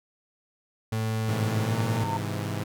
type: tone with pitch glide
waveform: 35% pulse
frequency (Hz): 110.7 to 114.01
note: A2 to A#2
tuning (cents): +11 to -38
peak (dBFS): -24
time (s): 0.92-2.04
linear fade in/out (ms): 5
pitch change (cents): +51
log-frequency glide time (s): 1.64-1.73
type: chord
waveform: sawtooth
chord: Ab augmented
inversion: none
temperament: equal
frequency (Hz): 103.83 / 130.81 / 164.81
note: Ab2 / C3 / E3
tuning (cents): 0 / 0 / 0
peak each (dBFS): -27 / -31 / -31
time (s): 1.28-2.64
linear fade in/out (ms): 10
type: tone with exponential growth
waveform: sine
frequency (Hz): 910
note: A#5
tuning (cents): -42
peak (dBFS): -26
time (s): 1.29-2.17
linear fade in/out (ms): 1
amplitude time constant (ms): 190
effects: none